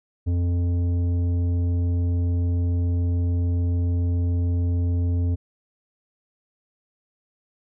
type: tone with tanh clipping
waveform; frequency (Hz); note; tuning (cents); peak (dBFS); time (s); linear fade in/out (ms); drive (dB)
triangle; 87.31; F2; 0; -21; 0.26-5.36; 20; 14
effects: none